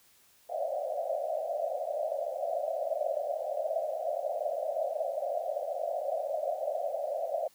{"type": "band-pass noise", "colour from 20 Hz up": "pink", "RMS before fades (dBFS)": -33, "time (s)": [0.49, 7.48], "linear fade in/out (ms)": 5, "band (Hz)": [550, 710], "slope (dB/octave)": 96, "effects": ["white hiss -63 dBFS RMS until 7.54 s"]}